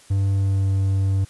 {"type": "tone with pitch glide", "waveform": "triangle", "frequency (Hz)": [98, 96.93], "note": ["G2", "G2"], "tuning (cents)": [0, -19], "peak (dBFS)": -15, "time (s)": [0.1, 1.25], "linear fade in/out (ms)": 10, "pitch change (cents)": -19, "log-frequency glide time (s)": [0.32, 0.7], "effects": ["white hiss -50 dBFS RMS until 1.29 s", "resampled to 24000 Hz"]}